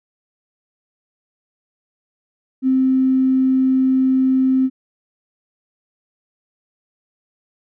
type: tone with tanh clipping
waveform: triangle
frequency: 261.6 Hz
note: C4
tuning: in tune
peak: -12 dBFS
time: 2.62-4.7 s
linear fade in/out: 50 ms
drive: 3 dB
effects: none